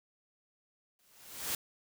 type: noise with exponential growth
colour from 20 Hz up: white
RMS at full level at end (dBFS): -32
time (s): 0.99-1.55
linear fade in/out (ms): 2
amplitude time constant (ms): 120
effects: none